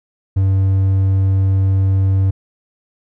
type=tone; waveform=triangle; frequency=96.2 Hz; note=G2; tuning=32 cents flat; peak=-9 dBFS; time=0.36-2.31 s; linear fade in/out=10 ms; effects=none